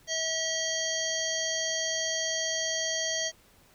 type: harmonic tone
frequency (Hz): 645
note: E5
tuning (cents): -38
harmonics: 1 / 3 / 5 / 7 / 9 / 10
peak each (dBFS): -35 / -35 / -35 / -35 / -35 / -35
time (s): 0.07-3.32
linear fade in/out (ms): 50
effects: pink hiss -60 dBFS RMS until 3.74 s